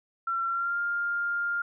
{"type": "tone with pitch glide", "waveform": "sine", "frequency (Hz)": [1358, 1402.6], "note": ["F6", "F6"], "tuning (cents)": [-49, 7], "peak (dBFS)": -26, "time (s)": [0.27, 1.62], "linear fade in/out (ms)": 5, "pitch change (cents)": 56, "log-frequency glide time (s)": [0.46, 0.79], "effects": []}